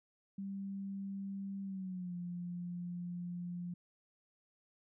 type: tone with pitch glide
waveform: sine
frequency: 196.2 to 175.81 Hz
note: G3 to F3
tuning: +2 to +12 cents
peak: -39 dBFS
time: 0.38-3.74 s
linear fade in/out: 5 ms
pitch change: -190 cents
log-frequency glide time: 1.63-2.15 s
effects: none